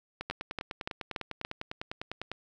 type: two click trains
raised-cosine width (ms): 0.3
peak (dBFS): -17 / -20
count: 5 / 22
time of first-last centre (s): 0.3-1.449 / 0.21-2.316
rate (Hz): 3.48 / 9.97
effects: none